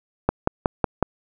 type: click train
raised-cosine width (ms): 1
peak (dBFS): -3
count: 5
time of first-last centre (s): 0.29-1.027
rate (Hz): 5.43
effects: none